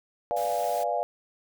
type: chord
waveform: sine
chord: B diminished seventh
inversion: none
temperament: equal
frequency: 493.9 / 587.3 / 698.5 / 830.6 Hz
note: B4 / D5 / F5 / Ab5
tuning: 0 / 0 / 0 / 0 cents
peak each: -33 / -30 / -28 / -32 dBFS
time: 0.31-1.03 s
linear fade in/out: 0 ms
type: band-stop noise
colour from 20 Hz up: white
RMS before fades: -42 dBFS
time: 0.36-0.84 s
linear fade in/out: 10 ms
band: 490 to 1200 Hz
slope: 48 dB/octave
effects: none